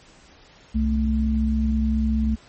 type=tone pair together; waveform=sine; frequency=65.34 / 220 Hz; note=C2 / A3; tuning=-2 / 0 cents; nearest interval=octave + major sixth; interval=2102 cents; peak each=-21 dBFS; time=0.74-2.36 s; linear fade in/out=20 ms; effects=pink hiss -51 dBFS RMS until 2.48 s + MP3 32 kbps